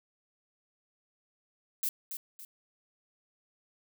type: noise with echo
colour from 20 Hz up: violet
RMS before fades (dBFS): -31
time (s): 1.83-1.89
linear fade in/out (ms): 2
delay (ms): 280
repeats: 2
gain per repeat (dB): -8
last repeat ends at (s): 2.45
effects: none